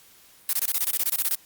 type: noise bursts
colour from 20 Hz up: blue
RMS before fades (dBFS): -23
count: 14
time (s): 0.49-1.35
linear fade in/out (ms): 2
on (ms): 41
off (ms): 22
effects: white hiss -54 dBFS RMS until 1.45 s + Opus 48 kbps